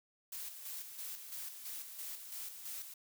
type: noise with tremolo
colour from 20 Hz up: blue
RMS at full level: -44 dBFS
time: 0.32-2.94 s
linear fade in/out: 5 ms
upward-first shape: square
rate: 3 Hz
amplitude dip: 50%
effects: none